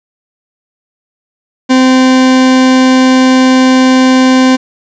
40% pulse tone, 258.6 Hz, C4, 20 cents flat, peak -3 dBFS, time 1.69-4.57 s, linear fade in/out 20 ms, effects resampled to 16000 Hz + 7-bit

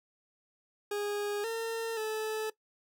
40% pulse tone with pitch steps, 411.3 / 454.8 / 434.8 Hz, G#4 / A#4 / A4, -17 / -43 / -21 cents, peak -31 dBFS, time 0.91-2.5 s, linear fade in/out 5 ms, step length 530 ms, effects noise-tail reverb RT60 0.1 s tail -19 dB re dry

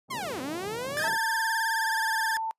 pink band-pass noise, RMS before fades -42 dBFS, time 0.08-1.18 s, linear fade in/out 50 ms, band 110 to 820 Hz, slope 24 dB/octave
sawtooth linear two-way sweep, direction down then up, 1108.7 to 246.9 to 666 Hz, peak -28 dBFS, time 0.1-1.09 s, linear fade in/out 10 ms, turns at 0.41 s
45% pulse tone with vibrato, 1675 Hz, G#6, 14 cents sharp, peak -27 dBFS, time 0.97-2.37 s, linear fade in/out 0 ms, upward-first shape sine, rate 19 Hz, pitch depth 110 cents each way
sine tone with pitch glide, 901 to 891.7 Hz, A5 to A5, +41 to +23 cents, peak -28 dBFS, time 1.04-2.51 s, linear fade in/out 0 ms, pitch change -18 cents, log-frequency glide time 1.73-1.85 s
effects noise-tail reverb RT60 0.1 s tail -26 dB re dry + resampled to 32000 Hz

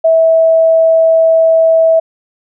sine tone, 651 Hz, E5, 22 cents flat, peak -5 dBFS, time 0.04-2 s, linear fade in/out 10 ms, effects none

